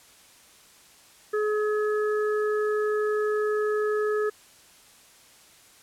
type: harmonic tone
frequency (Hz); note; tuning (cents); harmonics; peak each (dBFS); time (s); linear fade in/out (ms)
423.9; G#4; +35; 1 / 3 / 4; -23 / -33 / -35; 1.33-4.3; 10
effects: white hiss -54 dBFS RMS until 5.82 s + low-pass 11000 Hz 12 dB/octave